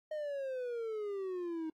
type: exponential sweep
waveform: triangle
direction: down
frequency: 622.3 to 313.1 Hz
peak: -34 dBFS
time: 0.11-1.7 s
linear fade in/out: 5 ms
effects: AAC 48 kbps